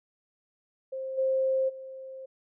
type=tone with level steps; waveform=sine; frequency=528 Hz; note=C5; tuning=16 cents sharp; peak=-32 / -23 / -39 dBFS; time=0.92-2.26 s; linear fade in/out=10 ms; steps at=1.17 / 1.68 s; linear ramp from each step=20 ms; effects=none